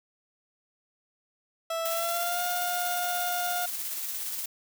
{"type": "tone with pitch glide", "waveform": "30% pulse", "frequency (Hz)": [659.3, 710.7], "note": ["E5", "F5"], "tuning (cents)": [0, 30], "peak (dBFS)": -26, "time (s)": [1.7, 3.66], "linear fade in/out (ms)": 5, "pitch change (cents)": 130, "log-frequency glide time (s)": [1.87, 2.42]}
{"type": "noise with tremolo", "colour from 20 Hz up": "blue", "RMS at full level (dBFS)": -33, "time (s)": [1.85, 4.46], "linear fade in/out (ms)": 5, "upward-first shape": "square", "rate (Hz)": 17, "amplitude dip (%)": 25}
{"effects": []}